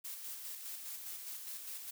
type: noise with tremolo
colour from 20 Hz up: blue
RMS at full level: -44 dBFS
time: 0.04-1.91 s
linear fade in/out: 10 ms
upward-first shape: square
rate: 4.9 Hz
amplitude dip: 35%
effects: none